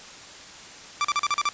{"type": "tone bursts", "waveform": "sawtooth", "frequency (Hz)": 1173, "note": "D6", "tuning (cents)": -2, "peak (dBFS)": -17, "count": 7, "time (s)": [1.01, 1.489], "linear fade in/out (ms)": 0, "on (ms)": 35, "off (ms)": 39, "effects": ["white hiss -43 dBFS RMS until 1.53 s", "resampled to 16000 Hz"]}